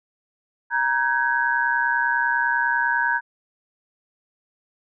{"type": "tone cluster", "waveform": "sine", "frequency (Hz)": [941, 1525, 1655], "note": ["A#5", "G6", "G#6"], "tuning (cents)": [16, -48, -6], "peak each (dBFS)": -23, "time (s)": [0.7, 3.21], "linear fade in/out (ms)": 50, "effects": []}